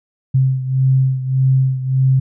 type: beating tone pair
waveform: sine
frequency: 131.5 / 133.2 Hz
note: C3 / C3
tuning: +9 / +31 cents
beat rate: 1.7 Hz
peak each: -13 / -18 dBFS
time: 0.34-2.2 s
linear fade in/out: 10 ms
effects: none